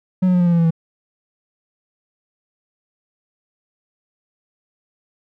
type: tone with pitch steps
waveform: triangle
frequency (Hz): 185 / 181.82 / 178.7 / 175.63 / 172.61 / 169.65 / 166.73 / 163.87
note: F#3 / F#3 / F3 / F3 / F3 / F3 / E3 / E3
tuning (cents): 0 / -30 / +40 / +10 / -20 / -50 / +20 / -10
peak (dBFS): -10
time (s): 0.22-0.708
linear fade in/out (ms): 10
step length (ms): 61
effects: none